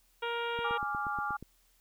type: harmonic tone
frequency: 469.7 Hz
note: A#4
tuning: 13 cents sharp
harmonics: 1 / 2 / 3 / 4 / 5 / 6 / 7 / 8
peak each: -36 / -37 / -38 / -47 / -44 / -44 / -45 / -54 dBFS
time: 0.22-0.78 s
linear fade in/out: 10 ms
type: click train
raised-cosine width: 3 ms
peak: -31 dBFS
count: 8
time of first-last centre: 0.59-1.426 s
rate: 8.37 Hz
type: chord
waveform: sine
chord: D diminished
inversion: second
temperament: equal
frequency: 830.6 / 1174.7 / 1396.9 Hz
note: Ab5 / D6 / F6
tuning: 0 / 0 / 0 cents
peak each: -36 / -36 / -36 dBFS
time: 0.64-1.37 s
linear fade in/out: 10 ms
effects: added 40 Hz sine -69 dBFS peak until 1.8 s + white hiss -69 dBFS RMS until 1.8 s